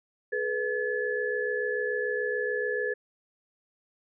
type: tone cluster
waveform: sine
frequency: 425.2 / 492.1 / 1716 Hz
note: G#4 / B4 / A6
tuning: +41 / -6 / -44 cents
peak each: -31 dBFS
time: 0.32-2.94 s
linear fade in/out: 10 ms
effects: none